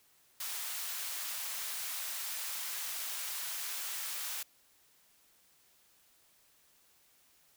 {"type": "high-pass noise", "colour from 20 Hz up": "white", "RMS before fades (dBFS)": -39, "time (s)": [0.4, 4.43], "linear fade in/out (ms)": 5, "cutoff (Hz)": 920, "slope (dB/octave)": 12, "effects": ["white hiss -67 dBFS RMS until 7.56 s"]}